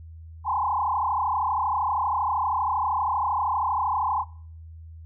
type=tone with frequency modulation; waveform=sine; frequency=932.3 Hz; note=A#5; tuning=in tune; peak=-22 dBFS; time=0.44-4.25 s; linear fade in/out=50 ms; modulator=32.7 Hz; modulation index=4; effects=noise-tail reverb RT60 0.6 s tail -24 dB re dry + added 81 Hz sine -40 dBFS peak until 5.05 s